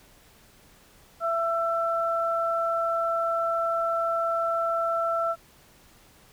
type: tone pair together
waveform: sine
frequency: 668.5 / 1337 Hz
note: E5 / E6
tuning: +24 / +24 cents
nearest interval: octave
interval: 1200 cents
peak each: -26 dBFS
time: 1.2-5.36 s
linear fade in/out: 50 ms
effects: pink hiss -56 dBFS RMS until 6.32 s

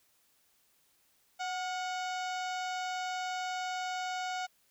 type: harmonic tone with a mistuned harmonic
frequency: 739 Hz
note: F#5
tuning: 2 cents flat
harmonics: 1 / 2 / 3 / 4 / 5 / 6 / 7 / 8 / 9 / 10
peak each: -35 / -41 / -45 / -47 / -49 / -51 / -52 / -53 / -54 / -55 dBFS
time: 1.39-4.47 s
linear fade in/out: 20 ms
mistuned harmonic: 2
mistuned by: -54 cents
effects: white hiss -70 dBFS RMS until 4.7 s

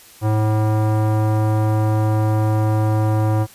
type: tone with low-pass filter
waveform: square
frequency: 108 Hz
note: A2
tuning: 32 cents flat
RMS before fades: -17 dBFS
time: 0.21-3.47 s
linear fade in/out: 50 ms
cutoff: 950 Hz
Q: 1.4
effects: white hiss -45 dBFS RMS until 3.54 s + resampled to 32000 Hz

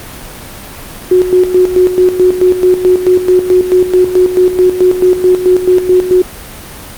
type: tone with tremolo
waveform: sine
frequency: 365.8 Hz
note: F#4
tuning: 20 cents flat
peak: -3 dBFS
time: 1.11-6.22 s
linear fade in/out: 5 ms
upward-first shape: square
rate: 4.6 Hz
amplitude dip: 65%
effects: pink hiss -28 dBFS RMS until 6.97 s + Opus 32 kbps

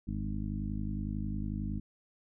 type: harmonic tone with a mistuned harmonic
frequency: 51 Hz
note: G#1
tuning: 31 cents flat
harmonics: 1 / 2 / 3 / 4 / 5 / 6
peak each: -37 / -39 / -42 / -38 / -43 / -45 dBFS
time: 0.07-1.8 s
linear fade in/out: 10 ms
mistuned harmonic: 1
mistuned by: -99 cents
effects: none

